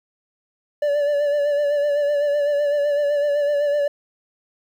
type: tone with vibrato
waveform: triangle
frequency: 580 Hz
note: D5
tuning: 22 cents flat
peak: -15 dBFS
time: 0.82-3.88 s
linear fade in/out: 5 ms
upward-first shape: sine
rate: 7.9 Hz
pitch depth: 36 cents each way
effects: 9-bit